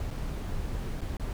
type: noise with dropouts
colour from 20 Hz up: brown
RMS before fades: -33 dBFS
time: 0-1.33 s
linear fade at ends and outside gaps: 1 ms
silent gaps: 0.106-0.11 / 1.009-1.015 / 1.169-1.197 s
effects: none